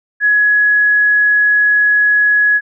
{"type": "tone", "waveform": "sine", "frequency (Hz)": 1681, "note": "G#6", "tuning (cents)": 20, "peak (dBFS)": -8, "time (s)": [0.2, 2.61], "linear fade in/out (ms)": 50, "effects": []}